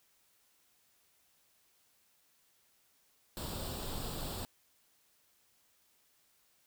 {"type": "noise with comb filter", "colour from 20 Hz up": "pink", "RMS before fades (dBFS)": -40, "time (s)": [3.37, 4.45], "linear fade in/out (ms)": 0, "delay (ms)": 0.24, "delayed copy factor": 0.65, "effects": ["white hiss -71 dBFS RMS until 6.66 s"]}